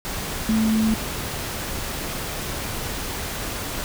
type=tone in noise; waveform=sine; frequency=220 Hz; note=A3; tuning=in tune; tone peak=-17 dBFS; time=0.49-0.94 s; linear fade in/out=0 ms; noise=pink; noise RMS=-29 dBFS; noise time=0.05-3.84 s; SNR=+9 dB; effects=none